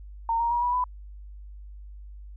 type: tone with pitch steps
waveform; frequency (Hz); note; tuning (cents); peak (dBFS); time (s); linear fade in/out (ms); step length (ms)
sine; 917 / 936.3 / 955.9 / 976 / 996.5; A#5 / A#5 / A#5 / B5 / B5; -29 / +7 / +43 / -21 / +15; -22; 0.29-0.84; 2; 110
effects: added 50 Hz sine -40 dBFS peak until 2.36 s